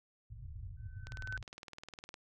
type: low-pass noise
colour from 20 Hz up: white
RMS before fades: -46 dBFS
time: 0.3-1.43 s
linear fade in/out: 10 ms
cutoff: 120 Hz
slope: 48 dB/octave
type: tone with exponential growth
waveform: sine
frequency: 1521 Hz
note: F#6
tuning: 47 cents sharp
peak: -36 dBFS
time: 0.77-1.37 s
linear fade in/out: 2 ms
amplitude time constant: 130 ms
type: click train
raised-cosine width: 0.2 ms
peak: -30 dBFS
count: 22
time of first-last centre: 1.07-2.141 s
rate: 19.6 Hz
effects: none